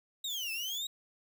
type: exponential two-way sweep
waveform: 35% pulse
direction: down then up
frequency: 3846 to 2602 to 3846 Hz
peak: -33 dBFS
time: 0.24-0.87 s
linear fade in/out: 5 ms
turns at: 0.52 s
type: noise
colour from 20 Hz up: violet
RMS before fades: -47 dBFS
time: 0.3-0.78 s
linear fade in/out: 0 ms
effects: none